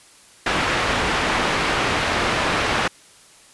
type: low-pass noise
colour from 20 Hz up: white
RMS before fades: -21 dBFS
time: 0.46-2.88 s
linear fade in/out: 5 ms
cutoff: 2100 Hz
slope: 12 dB/octave
effects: white hiss -49 dBFS RMS until 3.53 s + resampled to 24000 Hz